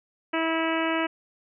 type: harmonic tone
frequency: 325.2 Hz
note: E4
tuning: 23 cents flat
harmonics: 1 / 2 / 3 / 4 / 5 / 6 / 7 / 8 / 9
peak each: -27 / -30 / -32 / -33 / -34 / -35 / -35 / -36 / -37 dBFS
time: 0.33-1.07 s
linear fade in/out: 10 ms
effects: none